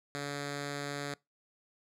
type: tone with notch filter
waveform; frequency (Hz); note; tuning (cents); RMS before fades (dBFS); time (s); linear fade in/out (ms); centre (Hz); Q
5% pulse; 143; D3; -46; -38; 0.15-1.14; 0; 940; 1.5
effects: noise-tail reverb RT60 0.2 s tail -23 dB re dry + low-pass 9000 Hz 12 dB/octave